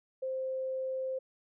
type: tone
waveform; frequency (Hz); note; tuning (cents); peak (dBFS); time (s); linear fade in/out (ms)
sine; 523.3; C5; 0; -32; 0.22-1.19; 10
effects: none